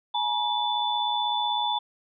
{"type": "tone cluster", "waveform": "sine", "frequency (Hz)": [839, 955, 3489], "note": ["G#5", "A#5", "A7"], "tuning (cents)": [17, 42, -15], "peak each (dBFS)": -28, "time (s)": [0.14, 1.79], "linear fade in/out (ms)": 10, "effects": []}